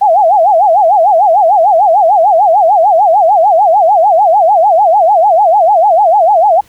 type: tone with vibrato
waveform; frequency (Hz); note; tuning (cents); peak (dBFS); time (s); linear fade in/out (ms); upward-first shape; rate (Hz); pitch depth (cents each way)
sine; 740; F#5; 0; -4; 0.01-6.61; 10; sine; 6.7; 250
effects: pink hiss -46 dBFS RMS until 6.68 s